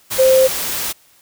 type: tone in noise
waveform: sine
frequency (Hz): 523.3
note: C5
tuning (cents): 0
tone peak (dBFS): -8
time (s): 0.18-0.48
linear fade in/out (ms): 20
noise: white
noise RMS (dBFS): -22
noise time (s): 0.1-0.93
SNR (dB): +11
effects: white hiss -52 dBFS RMS until 1.21 s